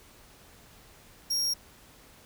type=tone; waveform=40% pulse; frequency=5588 Hz; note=F8; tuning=in tune; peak=-25 dBFS; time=1.3-1.54 s; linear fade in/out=10 ms; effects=pink hiss -55 dBFS RMS until 2.25 s